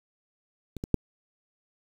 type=clicks; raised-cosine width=3 ms; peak=-24 / -19 / -7 dBFS; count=3; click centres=0.767 / 0.839 / 0.943 s; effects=7-bit